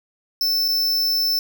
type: tone with dropouts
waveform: square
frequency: 5300 Hz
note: E8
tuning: 9 cents sharp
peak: -18 dBFS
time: 0.41-1.39 s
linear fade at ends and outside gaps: 1 ms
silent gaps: 0.681-0.685 s
effects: none